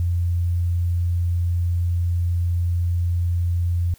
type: tone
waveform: sine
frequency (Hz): 86.8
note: F2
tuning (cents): -10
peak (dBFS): -18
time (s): 0-3.94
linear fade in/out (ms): 0
effects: white hiss -54 dBFS RMS until 3.98 s